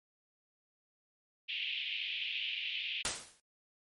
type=band-pass noise; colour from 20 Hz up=white; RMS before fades=-38 dBFS; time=1.48-3.03 s; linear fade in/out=20 ms; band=2400 to 3300 Hz; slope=48 dB/octave
type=noise with exponential decay; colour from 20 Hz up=white; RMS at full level=-29 dBFS; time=3.05-3.4 s; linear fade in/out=1 ms; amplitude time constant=75 ms
effects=MP3 48 kbps